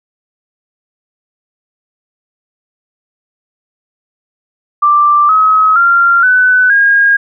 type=tone with pitch steps; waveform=sine; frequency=1178 / 1277.2 / 1384.8 / 1501.4 / 1627.9 Hz; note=D6 / D#6 / F6 / F#6 / G#6; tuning=+5 / +45 / -15 / +25 / -35 cents; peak=-5 dBFS; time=4.82-7.17 s; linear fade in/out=10 ms; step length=470 ms; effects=none